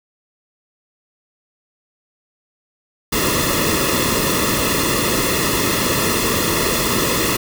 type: noise with comb filter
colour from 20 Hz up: pink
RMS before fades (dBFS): -18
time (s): 3.12-7.37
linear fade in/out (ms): 10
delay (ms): 1.3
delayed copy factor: -0.8
effects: none